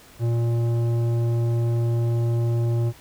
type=tone with tanh clipping; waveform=triangle; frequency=117.2 Hz; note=A#2; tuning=10 cents sharp; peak=-21 dBFS; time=0.19-2.93 s; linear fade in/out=50 ms; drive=16 dB; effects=pink hiss -49 dBFS RMS until 3 s